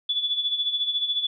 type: tone with tremolo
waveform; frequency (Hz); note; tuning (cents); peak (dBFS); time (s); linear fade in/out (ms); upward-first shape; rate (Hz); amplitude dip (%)
sine; 3443; A7; -38; -20; 0.09-1.27; 5; sine; 14; 65
effects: none